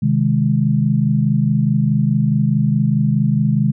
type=chord; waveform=sine; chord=Ab major; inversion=first; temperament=equal; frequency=130.81 / 155.56 / 207.7 Hz; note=C3 / Eb3 / Ab3; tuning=0 / 0 / 0 cents; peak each=-17 dBFS; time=0.02-3.72 s; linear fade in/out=10 ms; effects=none